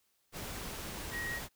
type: tone in noise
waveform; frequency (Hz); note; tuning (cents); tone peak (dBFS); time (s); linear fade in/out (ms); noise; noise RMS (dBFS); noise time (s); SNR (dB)
sine; 1893; A#6; +26; -36; 1.11-1.41; 50; pink; -42; 0.32-1.49; +3
effects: white hiss -75 dBFS RMS until 1.55 s